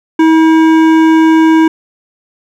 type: tone with hard clipping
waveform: sine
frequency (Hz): 320.9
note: E4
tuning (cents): -46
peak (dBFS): -6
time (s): 0.19-1.68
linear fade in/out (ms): 5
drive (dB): 13
effects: none